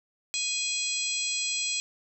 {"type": "harmonic tone with a mistuned harmonic", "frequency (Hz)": 830.6, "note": "G#5", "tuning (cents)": 0, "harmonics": [3, 4, 5, 6, 7, 8, 9], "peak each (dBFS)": [-33, -35, -34, -41, -39, -41, -32], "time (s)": [0.34, 1.8], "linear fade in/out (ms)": 0, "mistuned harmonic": 9, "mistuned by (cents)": 48, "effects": []}